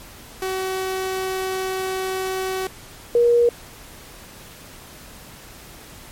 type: tone pair in turn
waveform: sawtooth / sine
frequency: 377.4 / 475.5 Hz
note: F#4 / A#4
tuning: +34 / +34 cents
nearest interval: major third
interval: 400 cents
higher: second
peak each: -19 / -12 dBFS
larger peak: second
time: 0.42-2.67 / 3.15-3.49 s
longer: first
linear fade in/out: 2 ms
effects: pink hiss -42 dBFS RMS until 6.11 s + MP3 64 kbps